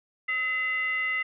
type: tone with frequency modulation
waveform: sine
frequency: 2032 Hz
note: B6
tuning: 49 cents sharp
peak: -25 dBFS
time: 0.28-1.23 s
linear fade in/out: 10 ms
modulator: 746 Hz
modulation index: 0.5
effects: none